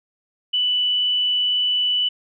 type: tone with frequency modulation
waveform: sine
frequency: 2974 Hz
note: F#7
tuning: 8 cents sharp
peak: -17 dBFS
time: 0.53-2.09 s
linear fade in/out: 10 ms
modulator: 79.9 Hz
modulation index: 0.29
effects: none